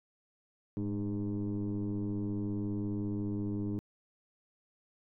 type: tone with frequency modulation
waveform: sine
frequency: 206.5 Hz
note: G#3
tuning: 10 cents flat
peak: -30 dBFS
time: 0.77-3.79 s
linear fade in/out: 0 ms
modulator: 99.6 Hz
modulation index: 1.4
effects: tanh soft clip ceiling -29 dBFS